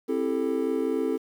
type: chord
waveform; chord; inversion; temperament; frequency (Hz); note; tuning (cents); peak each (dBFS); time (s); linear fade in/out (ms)
triangle; A minor seventh; first; just; 264 / 330 / 396 / 440; C4 / E4 / G4 / A4; +16 / +2 / +18 / 0; -27 / -28 / -30 / -26; 0.08-1.18; 20
effects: 9-bit